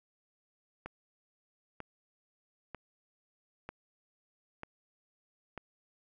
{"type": "click train", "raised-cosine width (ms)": 0.5, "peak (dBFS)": -26, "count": 6, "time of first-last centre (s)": [0.86, 5.577], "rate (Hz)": 1.06, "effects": []}